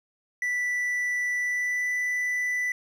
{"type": "tone with pitch glide", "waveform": "triangle", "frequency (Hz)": [1971, 1984.7], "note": ["B6", "B6"], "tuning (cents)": [-4, 8], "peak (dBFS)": -23, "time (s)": [0.42, 2.72], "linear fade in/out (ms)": 2, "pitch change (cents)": 12, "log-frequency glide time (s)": [1.38, 1.9], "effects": []}